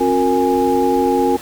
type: tone cluster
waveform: sine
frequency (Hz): 268.9 / 360.2 / 462 / 827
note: C4 / F#4 / A#4 / G#5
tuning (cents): +47 / -46 / -16 / -8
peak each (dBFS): -18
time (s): 0-1.37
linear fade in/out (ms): 10
effects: pink hiss -34 dBFS RMS until 1.41 s